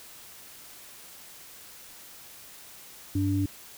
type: tone pair together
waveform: sine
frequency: 98 / 290.9 Hz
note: G2 / D4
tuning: 0 / -16 cents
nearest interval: octave + perfect fifth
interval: 1884 cents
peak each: -26 dBFS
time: 3.15-3.46 s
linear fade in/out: 5 ms
effects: white hiss -48 dBFS RMS until 3.77 s